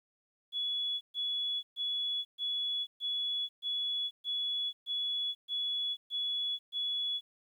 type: tone bursts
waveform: sine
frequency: 3394 Hz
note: G#7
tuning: 37 cents sharp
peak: -31 dBFS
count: 11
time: 0.52-7.21 s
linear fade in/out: 50 ms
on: 490 ms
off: 130 ms
effects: 11-bit